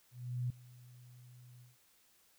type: tone with ADSR envelope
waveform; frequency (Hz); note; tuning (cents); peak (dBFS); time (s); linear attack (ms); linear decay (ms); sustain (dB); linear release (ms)
sine; 123.47; B2; 0; -32; 0.11-1.77; 390; 4; -22; 160
effects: white hiss -69 dBFS RMS until 2.38 s